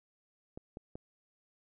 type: clicks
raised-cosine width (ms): 2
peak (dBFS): -30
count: 3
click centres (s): 0.575 / 0.771 / 0.955
effects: none